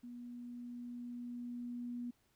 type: tone with level ramp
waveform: sine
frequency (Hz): 242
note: B3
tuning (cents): -35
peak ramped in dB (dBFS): -46 to -39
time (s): 0.03-2.11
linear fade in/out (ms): 10
effects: pink hiss -75 dBFS RMS until 2.35 s